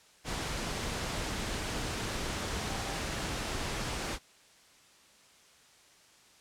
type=tone in noise; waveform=sine; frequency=786 Hz; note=G5; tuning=4 cents sharp; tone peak=-45 dBFS; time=2.65-3.02 s; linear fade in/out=50 ms; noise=pink; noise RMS=-35 dBFS; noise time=0.24-4.19 s; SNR=-13 dB; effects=white hiss -60 dBFS RMS until 6.4 s + low-pass 8000 Hz 12 dB/octave